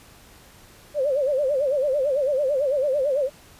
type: tone with vibrato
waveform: sine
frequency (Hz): 554.4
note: C#5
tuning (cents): 0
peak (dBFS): -19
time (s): 0.94-3.3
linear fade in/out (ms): 50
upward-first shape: sine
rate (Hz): 9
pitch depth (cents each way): 140
effects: pink hiss -50 dBFS RMS until 3.59 s + resampled to 32000 Hz